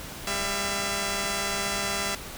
5% pulse tone pair together, 199.6 / 670.3 Hz, G3 / E5, +32 / +29 cents, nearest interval octave + major sixth, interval 2097 cents, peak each -19 / -18 dBFS, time 0.27-2.15 s, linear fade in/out 2 ms, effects pink hiss -39 dBFS RMS until 2.37 s

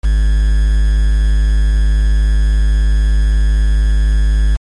triangle tone with quantisation, 51.91 Hz, G#1, in tune, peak -6 dBFS, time 0.03-4.57 s, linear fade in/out 20 ms, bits 5, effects MP3 48 kbps

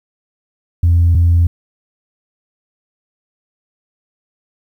sine tone pair in turn, 85.3 / 85.3 Hz, F2 / F2, -40 / -40 cents, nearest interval unison, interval 0 cents, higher neither, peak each -6 dBFS, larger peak neither, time 0.83-1.15 / 1.15-1.47 s, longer neither, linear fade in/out 5 ms, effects tanh soft clip ceiling -5 dBFS + 8-bit

